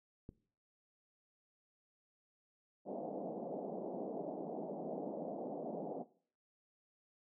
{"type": "click", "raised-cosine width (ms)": 3, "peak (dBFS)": -35, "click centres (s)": 0.291}
{"type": "band-pass noise", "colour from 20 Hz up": "white", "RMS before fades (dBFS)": -43, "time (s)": [2.85, 6.05], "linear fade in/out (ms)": 50, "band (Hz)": [170, 730], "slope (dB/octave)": 48}
{"effects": ["noise-tail reverb RT60 0.5 s tail -19 dB re dry"]}